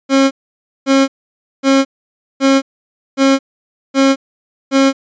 30% pulse tone bursts, 270.8 Hz, C#4, 40 cents flat, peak -5 dBFS, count 7, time 0.09-4.93 s, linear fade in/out 50 ms, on 220 ms, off 550 ms, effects resampled to 16000 Hz

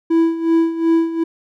triangle tone with tremolo, 329.6 Hz, E4, in tune, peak -8 dBFS, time 0.1-1.24 s, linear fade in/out 10 ms, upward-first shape sine, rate 2.7 Hz, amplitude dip 75%, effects none

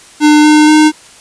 square tone with pitch steps, 300 / 303.5 / 307 Hz, D4 / D#4 / D#4, +37 / -43 / -23 cents, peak -4 dBFS, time 0.2-0.92 s, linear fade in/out 50 ms, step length 240 ms, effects white hiss -38 dBFS RMS until 1.2 s + resampled to 22050 Hz

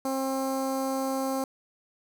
15% pulse tone with notch filter, 266.7 Hz, C4, 33 cents sharp, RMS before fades -29 dBFS, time 0.05-1.44 s, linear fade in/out 2 ms, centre 2800 Hz, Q 0.58, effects none

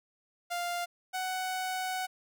sawtooth tone pair in turn, 698.5 / 745 Hz, F5 / F#5, 0 / +12 cents, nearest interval minor second, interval 112 cents, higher second, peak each -28 dBFS, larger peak neither, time 0.5-0.86 / 1.13-2.07 s, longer second, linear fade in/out 20 ms, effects none

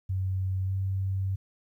sine tone with pitch glide, 94.4 to 95.99 Hz, F#2 to G2, +35 to -36 cents, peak -26 dBFS, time 0.09-1.36 s, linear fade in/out 10 ms, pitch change +29 cents, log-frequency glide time 0.65-0.72 s, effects 11-bit

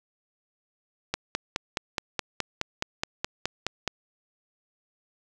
click train, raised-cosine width 0.2 ms, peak -9 dBFS, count 14, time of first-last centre 1.14-3.877 s, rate 4.75 Hz, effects none

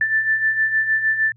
sine beating tone pair, 1760 / 1766.5 Hz, A6 / A6, 0 / +6 cents, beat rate 6.5 Hz, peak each -24 / -17 dBFS, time 0.01-1.32 s, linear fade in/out 2 ms, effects added 117 Hz sine -49 dBFS peak until 1.36 s

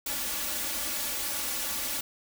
white noise with comb filter, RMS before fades -32 dBFS, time 0.06-2.01 s, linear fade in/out 5 ms, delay 3.5 ms, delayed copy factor +0.95, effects none

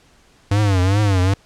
square tone with vibrato, 98 Hz, G2, in tune, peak -14 dBFS, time 0.51-1.34 s, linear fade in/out 5 ms, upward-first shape triangle, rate 2.5 Hz, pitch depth 160 cents each way, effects pink hiss -53 dBFS RMS until 1.45 s + low-pass 8000 Hz 12 dB/octave

